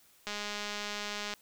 click train, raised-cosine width 0.2 ms, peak -20 dBFS, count 222, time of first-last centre 0.27-1.338 s, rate 207 Hz, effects white hiss -63 dBFS RMS until 1.41 s

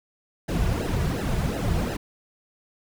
brown noise with flanger, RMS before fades -25 dBFS, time 0.48-1.97 s, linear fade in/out 10 ms, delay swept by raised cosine 0.86 to 3.86 ms, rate 2.8 Hz, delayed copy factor -0.9, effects none

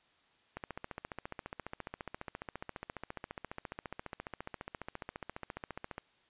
click train, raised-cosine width 0.5 ms, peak -25 dBFS, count 80, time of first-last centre 0.57-5.981 s, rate 14.6 Hz, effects white hiss -69 dBFS RMS until 6.29 s + resampled to 8000 Hz

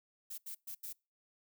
violet noise bursts at uneven times, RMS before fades -44 dBFS, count 4, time 0.3-0.38 / 0.46-0.55 / 0.67-0.75 / 0.83-0.93 s, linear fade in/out 10 ms, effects noise-tail reverb RT60 0.3 s tail -26 dB re dry

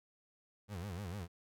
30% pulse tone with vibrato, 93.8 Hz, F#2, 24 cents sharp, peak -38 dBFS, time 0.68-1.28 s, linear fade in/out 50 ms, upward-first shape sine, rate 6.7 Hz, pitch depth 200 cents each way, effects none

